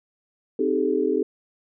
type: chord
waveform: sine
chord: A half-diminished seventh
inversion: first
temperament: equal with one note detuned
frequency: 261.6 / 311.1 / 392 / 432.9 Hz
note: C4 / Eb4 / G4 / A4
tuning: 0 / 0 / 0 / -28 cents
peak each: -27 / -26 / -24 / -24 dBFS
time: 0.59-1.23 s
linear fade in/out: 5 ms
effects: none